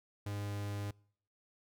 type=tone; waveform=45% pulse; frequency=102.1 Hz; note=G#2; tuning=29 cents flat; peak=-37 dBFS; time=0.26-0.91 s; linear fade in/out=5 ms; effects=noise-tail reverb RT60 0.6 s tail -26 dB re dry